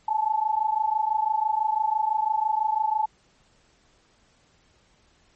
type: tone pair together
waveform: sine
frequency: 854 / 880 Hz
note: G#5 / A5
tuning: +48 / 0 cents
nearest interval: minor second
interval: 52 cents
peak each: -24 dBFS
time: 0.08-3.06 s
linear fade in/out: 5 ms
effects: pink hiss -62 dBFS RMS until 5.35 s + MP3 32 kbps